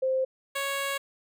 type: tone pair in turn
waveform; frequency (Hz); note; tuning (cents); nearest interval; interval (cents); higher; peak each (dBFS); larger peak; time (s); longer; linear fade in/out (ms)
sine / 10% pulse; 523.3 / 554; C5 / C#5; 0 / -1; minor second; 99; second; -23 / -20; second; 0.02-0.25 / 0.55-0.98; second; 10
effects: none